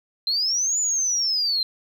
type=linear two-way sweep; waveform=sine; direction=up then down; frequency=4077 to 7040 to 4077 Hz; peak=-19 dBFS; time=0.27-1.63 s; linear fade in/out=2 ms; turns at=0.79 s; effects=tanh soft clip ceiling -15 dBFS